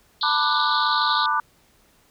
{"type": "band-pass noise", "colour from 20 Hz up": "white", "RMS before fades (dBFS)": -27, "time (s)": [0.21, 1.26], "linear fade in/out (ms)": 2, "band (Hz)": [3500, 4300], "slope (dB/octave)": 96}
{"type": "chord", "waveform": "sine", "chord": "B minor seventh", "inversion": "third", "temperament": "just", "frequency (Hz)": [889, 987.8, 1185.3, 1481.6], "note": ["A5", "B5", "D6", "F#6"], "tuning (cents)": [18, 0, 16, 2], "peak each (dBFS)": [-26, -26, -22, -26], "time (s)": [0.23, 1.4], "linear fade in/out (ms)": 2}
{"effects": ["pink hiss -59 dBFS RMS until 2.1 s"]}